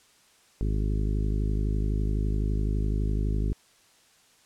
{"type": "harmonic tone", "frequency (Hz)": 51.91, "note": "G#1", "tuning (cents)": 0, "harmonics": [1, 2, 3, 4, 5, 6, 7, 8], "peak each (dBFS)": [-25, -31, -35, -37, -39, -41, -42, -43], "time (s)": [0.61, 3.53], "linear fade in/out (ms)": 0, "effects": ["white hiss -60 dBFS RMS until 4.45 s", "low-pass 9000 Hz 12 dB/octave"]}